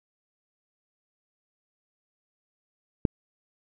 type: click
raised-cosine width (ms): 3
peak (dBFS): -8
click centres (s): 3.052
effects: none